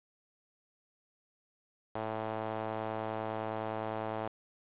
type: tone with band-pass filter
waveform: sawtooth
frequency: 109.9 Hz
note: A2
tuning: 2 cents flat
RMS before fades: -37 dBFS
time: 1.95-4.28 s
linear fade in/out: 5 ms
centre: 740 Hz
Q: 1.7
effects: resampled to 8000 Hz + 9-bit